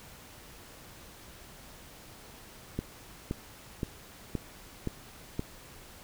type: click train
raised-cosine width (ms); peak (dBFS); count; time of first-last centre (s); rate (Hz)
3; -18; 6; 2.79-5.394; 1.92
effects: pink hiss -51 dBFS RMS until 6.03 s